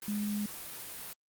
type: tone in noise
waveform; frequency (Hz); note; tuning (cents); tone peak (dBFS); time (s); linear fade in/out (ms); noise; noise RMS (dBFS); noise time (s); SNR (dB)
sine; 207.7; G#3; 0; -31; 0.08-0.46; 2; white; -43; 0.02-1.13; +9
effects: Opus 32 kbps